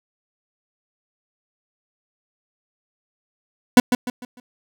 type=tone with echo; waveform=40% pulse; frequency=246.9 Hz; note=B3; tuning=in tune; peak=-5 dBFS; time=3.77-3.8 s; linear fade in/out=2 ms; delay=150 ms; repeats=4; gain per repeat=-9 dB; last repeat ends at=4.4 s; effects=none